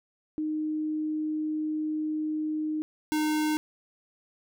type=tone pair in turn; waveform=sine / square; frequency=308.5 / 306.5 Hz; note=D#4 / D#4; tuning=-15 / -26 cents; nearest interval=unison; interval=11 cents; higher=first; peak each=-27 / -25 dBFS; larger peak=second; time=0.38-2.82 / 3.12-3.57 s; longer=first; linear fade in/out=0 ms; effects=none